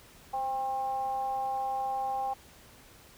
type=tone with frequency modulation; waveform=sine; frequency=798 Hz; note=G5; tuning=31 cents sharp; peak=-29 dBFS; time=0.33-2.34 s; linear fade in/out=10 ms; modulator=275 Hz; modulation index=0.42; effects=pink hiss -55 dBFS RMS until 3.17 s